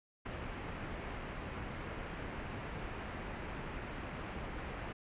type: low-pass noise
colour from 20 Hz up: pink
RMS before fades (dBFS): -43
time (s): 0.25-4.93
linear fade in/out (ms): 10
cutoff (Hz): 2600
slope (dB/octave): 24
effects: resampled to 8000 Hz